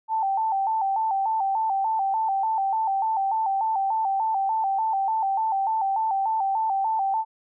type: tone with vibrato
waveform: sine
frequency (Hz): 830.6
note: G#5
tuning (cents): 0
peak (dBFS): -21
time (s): 0.08-7.25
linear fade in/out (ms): 50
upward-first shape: square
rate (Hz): 3.4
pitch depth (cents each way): 110
effects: none